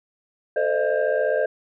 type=tone cluster; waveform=sine; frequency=444.5 / 517 / 607 / 662 / 1593 Hz; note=A4 / C5 / D#5 / E5 / G6; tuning=+18 / -21 / -43 / +7 / +27 cents; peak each=-25 / -23 / -22 / -29 / -29 dBFS; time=0.56-1.46 s; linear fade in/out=5 ms; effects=tanh soft clip ceiling -11 dBFS